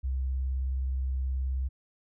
sine tone with vibrato, 65.41 Hz, C2, in tune, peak -27 dBFS, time 0.03-1.69 s, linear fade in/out 20 ms, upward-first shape square, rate 19 Hz, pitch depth 26 cents each way, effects none

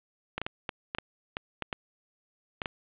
clicks, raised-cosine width 0.3 ms, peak -15 dBFS, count 11, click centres 0.38 / 0.416 / 0.465 / 0.692 / 0.949 / 0.985 / 1.369 / 1.623 / 1.728 / 2.618 / 2.658 s, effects resampled to 8000 Hz + 8-bit

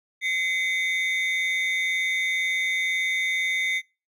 triangle tone cluster, 2050 / 2232 / 3631 Hz, C7 / C#7 / A#7, -36 / +11 / -46 cents, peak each -22 / -26 / -30 dBFS, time 0.21-3.82 s, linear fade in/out 50 ms, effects noise-tail reverb RT60 0.3 s tail -25 dB re dry + tanh soft clip ceiling -13 dBFS

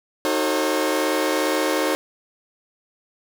sawtooth chord, D# diminished seventh, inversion none, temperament just, 311.1 / 373.4 / 448 / 537.6 Hz, D#4 / F#4 / A4 / C5, 0 / +16 / +31 / +47 cents, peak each -20 / -23 / -23 / -20 dBFS, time 0.25-1.95 s, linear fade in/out 0 ms, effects none

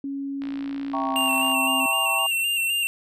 sine tone with pitch glide, 276.9 to 263.8 Hz, C#4 to C4, -2 to +14 cents, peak -27 dBFS, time 0.04-1.86 s, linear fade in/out 2 ms, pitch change -84 cents, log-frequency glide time 0.96-1.22 s
click train, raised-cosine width 0.3 ms, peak -25 dBFS, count 65, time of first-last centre 0.42-1.516 s, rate 58.4 Hz
sine chord, E diminished seventh, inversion none, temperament equal with one note detuned, 659.3 / 786.7 / 932.3 / 1108.7 Hz, E5 / G5 / Bb5 / Db6, 0 / +6 / 0 / 0 cents, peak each -32 / -29 / -31 / -28 dBFS, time 0.93-2.27 s, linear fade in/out 10 ms
square tone with vibrato, 2753 Hz, F7, 25 cents flat, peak -22 dBFS, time 1.16-2.87 s, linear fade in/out 0 ms, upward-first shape square, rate 3.9 Hz, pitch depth 29 cents each way
effects none

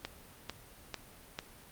click train, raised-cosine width 0.2 ms, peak -19 dBFS, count 4, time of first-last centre 0.05-1.389 s, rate 2.24 Hz, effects pink hiss -55 dBFS RMS until 1.71 s + Opus 32 kbps

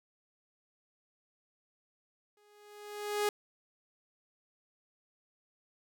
sawtooth tone with exponential growth, 415.3 Hz, G#4, in tune, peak -23 dBFS, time 2.37-3.29 s, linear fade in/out 2 ms, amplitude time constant 200 ms, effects none

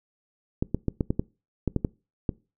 clicks, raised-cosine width 3 ms, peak -11 dBFS, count 10, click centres 0.625 / 0.746 / 0.883 / 1.008 / 1.105 / 1.195 / 1.677 / 1.763 / 1.848 / 2.292 s, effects noise-tail reverb RT60 0.3 s tail -23 dB re dry

